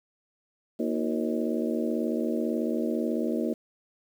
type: harmonic tone with a mistuned harmonic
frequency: 78.2 Hz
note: D#2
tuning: 9 cents sharp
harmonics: 3 / 4 / 5 / 6 / 7 / 8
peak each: -29 / -31 / -33 / -35 / -36 / -37 dBFS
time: 0.79-3.54 s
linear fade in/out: 10 ms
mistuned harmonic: 5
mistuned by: -110 cents
effects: 9-bit